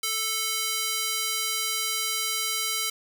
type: tone with high-pass filter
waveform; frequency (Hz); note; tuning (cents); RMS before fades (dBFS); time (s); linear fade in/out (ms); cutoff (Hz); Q
square; 440; A4; 0; -28; 0.03-2.9; 5; 2800; 0.59
effects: none